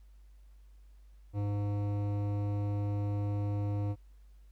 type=tone with hard clipping; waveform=triangle; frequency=102.3 Hz; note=G#2; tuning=26 cents flat; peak=-32 dBFS; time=1.33-3.96 s; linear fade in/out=50 ms; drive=18 dB; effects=added 50 Hz sine -53 dBFS peak until 4.51 s + pink hiss -75 dBFS RMS until 4.51 s